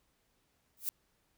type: noise with exponential growth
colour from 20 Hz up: violet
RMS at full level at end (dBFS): -30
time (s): 0.77-0.89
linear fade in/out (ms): 0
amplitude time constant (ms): 26
effects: pink hiss -75 dBFS RMS until 1.37 s